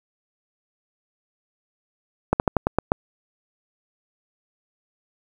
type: slowing click train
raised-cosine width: 1 ms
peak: -3 dBFS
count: 7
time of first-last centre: 2.33-2.919 s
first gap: 69 ms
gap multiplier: 1.14
effects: 7-bit